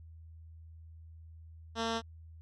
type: tone with low-pass filter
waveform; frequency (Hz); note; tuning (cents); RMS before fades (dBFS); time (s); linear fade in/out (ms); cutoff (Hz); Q
10% pulse; 227.5; A#3; -42; -34; 1.75-2.02; 50; 4800; 1.8
effects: added 81 Hz sine -49 dBFS peak until 2.41 s